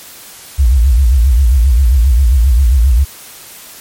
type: tone with vibrato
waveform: sine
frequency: 62.4 Hz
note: B1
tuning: 19 cents sharp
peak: -5 dBFS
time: 0.58-3.05 s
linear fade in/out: 20 ms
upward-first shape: sine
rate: 7.5 Hz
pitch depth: 210 cents each way
effects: white hiss -34 dBFS RMS until 3.8 s + MP3 64 kbps